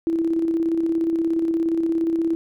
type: tone with tremolo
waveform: sine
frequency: 329.6 Hz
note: E4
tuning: in tune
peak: -17 dBFS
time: 0.07-2.35 s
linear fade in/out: 0 ms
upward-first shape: square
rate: 17 Hz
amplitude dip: 35%
effects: none